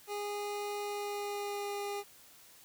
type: tone with pitch glide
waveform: 25% pulse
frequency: 411.2 to 406 Hz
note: G#4 to G#4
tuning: -17 to -39 cents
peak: -32 dBFS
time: 0.07-2.04 s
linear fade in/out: 50 ms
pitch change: -22 cents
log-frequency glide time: 0.81-1.77 s
effects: white hiss -58 dBFS RMS until 2.64 s